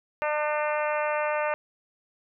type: harmonic tone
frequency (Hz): 300.6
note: D4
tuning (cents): +40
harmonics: 2 / 3 / 4 / 5 / 6 / 7 / 8 / 9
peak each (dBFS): -27 / -31 / -33 / -35 / -37 / -38 / -39 / -40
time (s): 0.22-1.54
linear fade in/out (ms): 0
effects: none